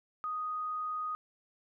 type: tone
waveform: sine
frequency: 1244.5 Hz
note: D#6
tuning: in tune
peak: -33 dBFS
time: 0.24-1.15 s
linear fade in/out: 0 ms
effects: none